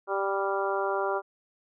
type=harmonic tone with a mistuned harmonic; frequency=196 Hz; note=G3; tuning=in tune; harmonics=2 / 3 / 4 / 5 / 6 / 7; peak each=-30 / -32 / -33 / -34 / -35 / -35 dBFS; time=0.07-1.22 s; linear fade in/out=50 ms; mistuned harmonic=7; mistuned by=+20 cents; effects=none